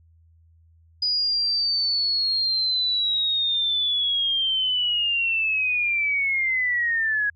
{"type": "linear sweep", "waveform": "sine", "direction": "down", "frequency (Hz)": [4946, 1654], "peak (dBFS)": -20, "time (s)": [1.02, 7.3], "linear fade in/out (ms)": 5, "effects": ["added 82 Hz sine -53 dBFS peak until 7.35 s"]}